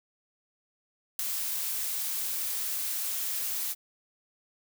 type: noise with ADSR envelope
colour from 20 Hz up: blue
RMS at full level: -26 dBFS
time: 1.19-3.75 s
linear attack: 4 ms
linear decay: 3 ms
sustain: -6 dB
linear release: 36 ms
effects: none